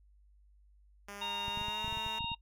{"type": "tone with pitch glide", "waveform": "5% pulse", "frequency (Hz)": [202.2, 218], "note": ["G#3", "A3"], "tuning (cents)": [-46, -16], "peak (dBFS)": -33, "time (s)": [1.08, 2.19], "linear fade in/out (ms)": 5, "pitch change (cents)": 130, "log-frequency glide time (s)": [1.49, 1.92]}
{"type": "harmonic tone", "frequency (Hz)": 930, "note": "A#5", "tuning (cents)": -4, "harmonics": [1, 3, 4], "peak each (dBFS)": [-39, -39, -39], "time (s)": [1.21, 2.35], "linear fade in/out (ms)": 10}
{"type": "clicks", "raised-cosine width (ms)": 5, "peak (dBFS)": -32, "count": 12, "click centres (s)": [1.482, 1.574, 1.614, 1.684, 1.845, 1.88, 1.926, 1.972, 2.064, 2.207, 2.244, 2.317]}
{"effects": ["noise-tail reverb RT60 0.1 s tail -24 dB re dry", "added 50 Hz sine -60 dBFS peak until 2.41 s"]}